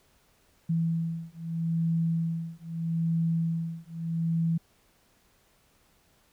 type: beating tone pair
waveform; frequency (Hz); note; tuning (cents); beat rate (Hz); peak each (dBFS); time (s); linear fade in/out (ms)
sine; 164.81 / 165.6; E3 / E3; 0 / +8; 0.79; -29 / -29; 0.69-4.58; 10
effects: pink hiss -65 dBFS RMS until 6.32 s